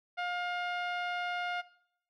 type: tone with low-pass filter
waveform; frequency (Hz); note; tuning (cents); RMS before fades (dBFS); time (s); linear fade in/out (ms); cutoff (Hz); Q
10% pulse; 710; F5; +28; -35; 0.17-1.62; 20; 1900; 0.62
effects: noise-tail reverb RT60 0.7 s tail -19 dB re dry